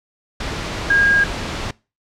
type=tone in noise; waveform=sine; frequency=1626 Hz; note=G#6; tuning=37 cents flat; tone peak=-11 dBFS; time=0.9-1.24 s; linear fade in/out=5 ms; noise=pink; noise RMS=-25 dBFS; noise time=0.4-1.71 s; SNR=+11 dB; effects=noise-tail reverb RT60 0.3 s tail -23 dB re dry + low-pass 5000 Hz 12 dB/octave